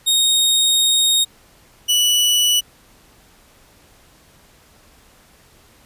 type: tone pair in turn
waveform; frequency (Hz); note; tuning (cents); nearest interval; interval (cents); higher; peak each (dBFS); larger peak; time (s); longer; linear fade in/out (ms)
sawtooth; 3729 / 2954; A#7 / F#7; 0 / -3; major third; 403; first; -10; neither; 0.06-1.25 / 1.88-2.61; first; 20
effects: pink hiss -51 dBFS RMS until 5.85 s + resampled to 32000 Hz